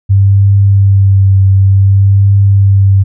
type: tone with vibrato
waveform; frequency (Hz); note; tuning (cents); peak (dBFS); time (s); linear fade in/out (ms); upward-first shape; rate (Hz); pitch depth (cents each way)
sine; 98; G2; 0; -3; 0.09-3.04; 20; triangle; 0.55; 28
effects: none